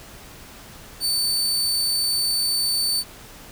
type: tone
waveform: sawtooth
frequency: 4534 Hz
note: C#8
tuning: 38 cents sharp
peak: -17 dBFS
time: 1-3.04 s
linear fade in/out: 50 ms
effects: pink hiss -43 dBFS RMS until 3.51 s